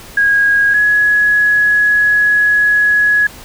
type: tone pair in turn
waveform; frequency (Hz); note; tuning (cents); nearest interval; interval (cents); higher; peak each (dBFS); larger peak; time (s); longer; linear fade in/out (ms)
sine; 1642 / 1680.4; G#6 / G#6; -20 / +20; unison; 40; second; -8; neither; 0.17-0.74 / 0.74-3.27; second; 5
effects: pink hiss -35 dBFS RMS until 3.44 s